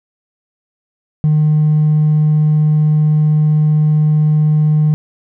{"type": "tone with hard clipping", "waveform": "sine", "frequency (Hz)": 152.6, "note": "D#3", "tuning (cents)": -33, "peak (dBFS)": -9, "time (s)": [1.24, 4.94], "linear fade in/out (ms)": 0, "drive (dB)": 1, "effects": []}